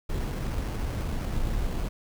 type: noise with sample-and-hold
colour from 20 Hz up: brown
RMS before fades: -29 dBFS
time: 0.09-1.89 s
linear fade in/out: 10 ms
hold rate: 3675 Hz
effects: none